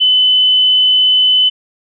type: tone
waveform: sine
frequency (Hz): 3019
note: F#7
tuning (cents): +34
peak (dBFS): -7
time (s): 0-1.5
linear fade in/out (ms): 20
effects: none